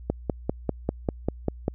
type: click train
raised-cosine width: 2 ms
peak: -10 dBFS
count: 9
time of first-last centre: 0.1-1.681 s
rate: 5.06 Hz
effects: added 60 Hz sine -39 dBFS peak until 1.74 s